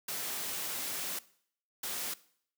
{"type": "noise bursts at uneven times", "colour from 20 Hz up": "white", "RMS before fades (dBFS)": -37, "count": 2, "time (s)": [[0.08, 1.19], [1.83, 2.14]], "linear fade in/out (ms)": 5, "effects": ["noise-tail reverb RT60 0.6 s tail -19 dB re dry", "high-pass 150 Hz 12 dB/octave"]}